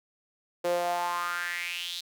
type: tone with high-pass filter sweep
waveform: sawtooth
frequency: 174.61 Hz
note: F3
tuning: in tune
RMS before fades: -31 dBFS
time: 0.64-2.01 s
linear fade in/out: 10 ms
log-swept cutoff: 460 to 4000 Hz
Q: 5.2
effects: none